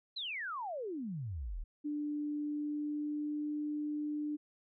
sine exponential sweep, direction down, 4186 to 33.23 Hz, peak -37 dBFS, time 0.16-1.64 s, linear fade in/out 10 ms
sine tone with pitch glide, 295.8 to 298.2 Hz, D4 to D4, +13 to +27 cents, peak -34 dBFS, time 1.84-4.37 s, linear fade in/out 20 ms, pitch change +14 cents, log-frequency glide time 2.42-3.52 s
effects none

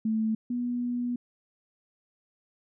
sine tone pair in turn, 220 / 243.5 Hz, A3 / B3, 0 / -24 cents, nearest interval major second, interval 176 cents, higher second, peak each -24 / -27 dBFS, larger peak first, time 0.05-0.35 / 0.5-1.16 s, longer second, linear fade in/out 5 ms, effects none

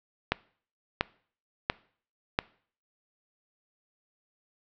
click train, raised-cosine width 0.3 ms, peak -7 dBFS, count 4, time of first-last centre 0.32-2.389 s, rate 1.45 Hz, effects noise-tail reverb RT60 0.5 s tail -22 dB re dry + low-pass 4000 Hz 12 dB/octave

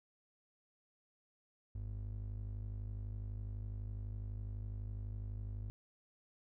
triangle ring-modulated tone, 76 Hz, D#2, 40 cents flat, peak -35 dBFS, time 1.75-5.7 s, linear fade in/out 0 ms, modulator 26 Hz, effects none

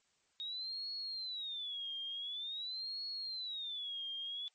sine tone with vibrato, 3729 Hz, A#7, in tune, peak -39 dBFS, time 0.4-4.48 s, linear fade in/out 0 ms, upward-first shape sine, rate 0.47 Hz, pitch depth 260 cents each way, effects white hiss -75 dBFS RMS until 4.54 s + MP3 32 kbps

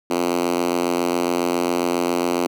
5% pulse tone with high-pass filter, 87.3 Hz, F2, in tune, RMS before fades -21 dBFS, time 0.1-2.47 s, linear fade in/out 5 ms, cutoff 290 Hz, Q 2.7, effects none

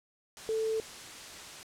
sine tone in noise, 441.9 Hz, A4, 7 cents sharp, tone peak -28 dBFS, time 0.49-0.8 s, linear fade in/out 0 ms, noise white, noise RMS -45 dBFS, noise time 0.37-1.63 s, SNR +14 dB, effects low-pass 8000 Hz 12 dB/octave

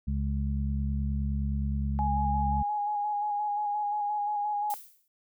harmonic tone, 69.6 Hz, C#2, 8 cents sharp, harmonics 1 / 2 / 3, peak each -28 / -34 / -34 dBFS, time 0.07-2.63 s, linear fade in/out 10 ms
sine tone with vibrato, 830 Hz, G#5, 1 cent flat, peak -27 dBFS, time 1.99-4.74 s, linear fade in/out 0 ms, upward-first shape square, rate 5.7 Hz, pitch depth 20 cents each way
violet noise with exponential decay, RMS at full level -36 dBFS, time 4.7-5.08 s, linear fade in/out 1 ms, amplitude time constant 82 ms
effects none

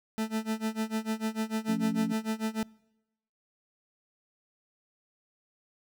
40% pulse tone with tremolo, 220 Hz, A3, in tune, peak -26 dBFS, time 0.18-2.63 s, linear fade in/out 0 ms, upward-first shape sine, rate 6.7 Hz, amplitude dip 95%
sine chord, F augmented, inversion none, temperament equal, 174.61 / 220 / 277.2 Hz, F3 / A3 / C#4, 0 / 0 / 0 cents, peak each -35 dBFS, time 1.68-2.13 s, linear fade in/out 10 ms
effects noise-tail reverb RT60 0.9 s tail -25 dB re dry

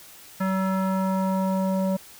square tone with low-pass filter sweep, 190 Hz, F#3, 46 cents sharp, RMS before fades -24 dBFS, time 0.4-1.97 s, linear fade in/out 10 ms, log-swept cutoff 1500 to 710 Hz, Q 2.4, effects white hiss -47 dBFS RMS until 2.19 s

